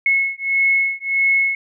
sine beating tone pair, 2184 / 2185.6 Hz, C#7 / C#7, -26 / -25 cents, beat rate 1.6 Hz, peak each -18 dBFS, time 0.06-1.55 s, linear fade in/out 2 ms, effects none

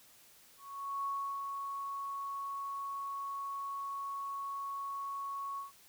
sine tone with ADSR envelope, 1108.7 Hz, C#6, in tune, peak -33 dBFS, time 0.57-5.72 s, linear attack 480 ms, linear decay 360 ms, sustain -4 dB, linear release 140 ms, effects white hiss -61 dBFS RMS until 5.88 s

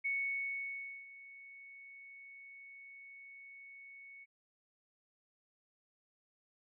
sine tone with ADSR envelope, 2217 Hz, C#7, in tune, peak -32 dBFS, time 0.04-4.26 s, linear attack 17 ms, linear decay 1000 ms, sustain -19 dB, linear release 32 ms, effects none

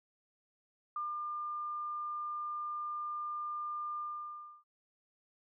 sine tone with ADSR envelope, 1200 Hz, D6, 37 cents sharp, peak -34 dBFS, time 0.96-4.64 s, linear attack 3 ms, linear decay 190 ms, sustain -2 dB, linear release 650 ms, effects none

